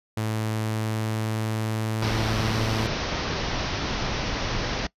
sawtooth tone with pitch glide, 109.5 to 110.26 Hz, A2 to A2, -8 to +4 cents, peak -21 dBFS, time 0.17-2.87 s, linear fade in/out 5 ms, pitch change +12 cents, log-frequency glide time 0.43-2.3 s
pink low-pass noise, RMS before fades -28 dBFS, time 2.02-4.87 s, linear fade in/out 5 ms, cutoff 6000 Hz, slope 96 dB/octave
effects noise-tail reverb RT60 0.1 s tail -22 dB re dry + resampled to 32000 Hz

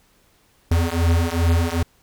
square beating tone pair, 82.8 / 85.3 Hz, E2 / F2, +8 / -40 cents, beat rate 2.5 Hz, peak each -20 dBFS, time 0.71-1.83 s, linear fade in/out 5 ms, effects pink hiss -59 dBFS RMS until 2.02 s

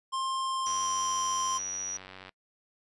square tone with pitch glide, 1058 to 1046.5 Hz, C6 to C6, +19 to 0 cents, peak -30 dBFS, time 0.12-1.59 s, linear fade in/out 20 ms, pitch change -19 cents, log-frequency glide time 0.45-1.14 s
sine tone, 5810 Hz, F#8, 32 cents flat, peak -32 dBFS, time 0.66-1.97 s, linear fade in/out 2 ms
click train, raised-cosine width 0.3 ms, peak -29 dBFS, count 154, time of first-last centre 0.67-2.292 s, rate 94.3 Hz
effects noise-tail reverb RT60 0.1 s tail -25 dB re dry + resampled to 24000 Hz

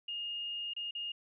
sine tone with dropouts, 2841 Hz, F7, 29 cents sharp, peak -36 dBFS, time 0.08-1.12 s, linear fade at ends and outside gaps 5 ms, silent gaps 0.736-0.764 / 0.91-0.95 s, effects none

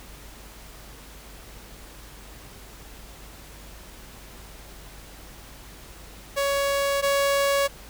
sawtooth tone pair in turn, 559 / 559 Hz, C#5 / C#5, +14 / +14 cents, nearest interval unison, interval 0 cents, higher neither, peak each -18 / -16 dBFS, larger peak second, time 6.36-7.02 / 7.02-7.68 s, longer neither, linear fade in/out 20 ms, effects added 50 Hz sine -46 dBFS peak until 7.89 s + pink hiss -46 dBFS RMS until 7.89 s

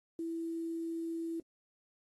sine tone with quantisation, 330.8 Hz, E4, 6 cents sharp, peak -35 dBFS, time 0.19-1.4 s, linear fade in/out 2 ms, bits 10, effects AAC 32 kbps

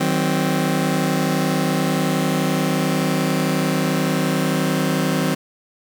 sawtooth chord, C diminished, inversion first, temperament just, 156.98 / 188.37 / 261.6 Hz, Eb3 / Gb3 / C4, +16 / +31 / 0 cents, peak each -18 dBFS, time 0-5.35 s, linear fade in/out 10 ms, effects 7-bit

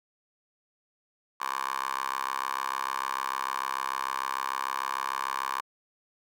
10% pulse tone with high-pass filter, 66.7 Hz, C2, 34 cents sharp, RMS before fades -32 dBFS, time 1.4-5.61 s, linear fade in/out 10 ms, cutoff 1100 Hz, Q 5.2, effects none

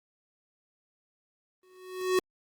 square tone with exponential growth, 370 Hz, F#4, in tune, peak -21 dBFS, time 1.63-2.19 s, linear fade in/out 2 ms, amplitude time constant 120 ms, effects Opus 24 kbps

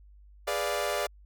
sawtooth chord, G# diminished seventh, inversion none, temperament equal, 415.3 / 493.9 / 587.3 / 698.5 Hz, G#4 / B4 / D5 / F5, 0 / 0 / 0 / 0 cents, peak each -31 / -32 / -27 / -31 dBFS, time 0.47-1.07 s, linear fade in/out 10 ms, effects added 50 Hz sine -51 dBFS peak until 1.25 s

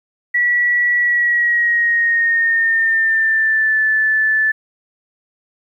sine tone with pitch glide, 1940 to 1748.4 Hz, B6 to A6, -31 to -11 cents, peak -12 dBFS, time 0.34-4.52 s, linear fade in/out 10 ms, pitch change -180 cents, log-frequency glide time 0.99-3.8 s, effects 9-bit

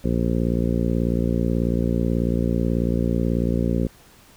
harmonic tone, 58.27 Hz, A#1, in tune, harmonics 1 / 2 / 3 / 4 / 5 / 6 / 7 / 8 / 9, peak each -25 / -27 / -24 / -25 / -30 / -31 / -32 / -34 / -33 dBFS, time 0.04-3.87 s, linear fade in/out 5 ms, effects pink hiss -51 dBFS RMS until 4.36 s

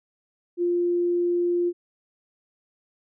sine tone, 349.6 Hz, F4, 2 cents sharp, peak -20 dBFS, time 0.57-1.73 s, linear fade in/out 50 ms, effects none

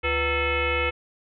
sine tone with frequency modulation, 1331 Hz, E6, 16 cents sharp, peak -21 dBFS, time 0.03-0.91 s, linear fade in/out 20 ms, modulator 419 Hz, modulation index 3.4, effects none

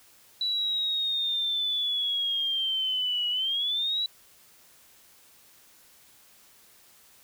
sine linear two-way sweep, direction down then up, 3951 to 2908 to 3951 Hz, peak -25 dBFS, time 0.41-4.06 s, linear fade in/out 2 ms, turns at 3.29 s, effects white hiss -57 dBFS RMS until 7.23 s

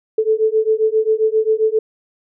sine beating tone pair, 434.2 / 441.7 Hz, A4 / A4, -23 / +7 cents, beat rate 7.5 Hz, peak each -16 dBFS, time 0.18-1.79 s, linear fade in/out 5 ms, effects none

